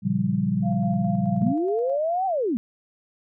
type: chord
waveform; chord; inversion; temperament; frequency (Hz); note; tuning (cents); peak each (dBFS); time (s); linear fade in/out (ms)
sine; G half-diminished seventh; first; equal; 116.54 / 138.59 / 174.61 / 196; Bb2 / Db3 / F3 / G3; 0 / 0 / 0 / 0; -29 / -29 / -26 / -23; 0.02-1.54; 50
type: tone with tremolo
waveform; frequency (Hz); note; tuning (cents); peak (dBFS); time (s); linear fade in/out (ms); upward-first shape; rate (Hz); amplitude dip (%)
sine; 691; F5; -19; -29; 0.62-1.99; 50; square; 4.7; 35
type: linear two-way sweep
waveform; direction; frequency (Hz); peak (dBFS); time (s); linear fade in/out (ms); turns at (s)
sine; up then down; 208.2 to 782 to 208.2; -21; 1.42-2.57; 0; 2.26
effects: none